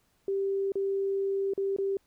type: tone with dropouts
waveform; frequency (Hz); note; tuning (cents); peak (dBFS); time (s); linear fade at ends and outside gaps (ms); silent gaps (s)
sine; 392; G4; 0; -26; 0.28-1.97; 2; 0.72-0.755 / 1.536-1.577 / 1.764-1.785
effects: pink hiss -70 dBFS RMS until 2.06 s